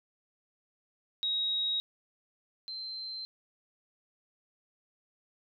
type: tone pair in turn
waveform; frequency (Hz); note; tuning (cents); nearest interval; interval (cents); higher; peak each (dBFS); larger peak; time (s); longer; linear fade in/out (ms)
sine; 3797 / 4112; A#7 / C8; +31 / -31; minor second; 138; second; -28 / -37; first; 1.23-1.8 / 2.68-3.25; neither; 0
effects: none